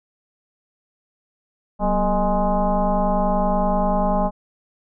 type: tone with frequency modulation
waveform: sine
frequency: 402.8 Hz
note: G4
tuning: 47 cents sharp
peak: -16 dBFS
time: 1.79-4.31 s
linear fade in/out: 50 ms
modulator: 214 Hz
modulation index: 2.6
effects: none